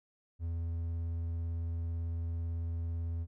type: tone with vibrato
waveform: triangle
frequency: 83.6 Hz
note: E2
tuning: 25 cents sharp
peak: -31 dBFS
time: 0.39-3.27 s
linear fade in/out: 50 ms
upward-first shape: square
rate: 18 Hz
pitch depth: 9 cents each way
effects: none